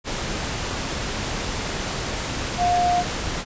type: tone in noise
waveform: sine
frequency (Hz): 710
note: F5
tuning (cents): +28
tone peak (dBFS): -17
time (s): 2.57-3.04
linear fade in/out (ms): 50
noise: pink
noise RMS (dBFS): -27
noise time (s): 0.04-3.45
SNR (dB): +7
effects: resampled to 16000 Hz